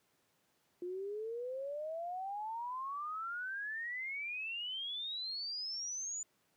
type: exponential sweep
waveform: sine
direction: up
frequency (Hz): 349.2 to 7050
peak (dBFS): -38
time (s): 0.82-6.23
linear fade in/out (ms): 2
effects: pink hiss -75 dBFS RMS until 6.56 s + high-pass 150 Hz 12 dB/octave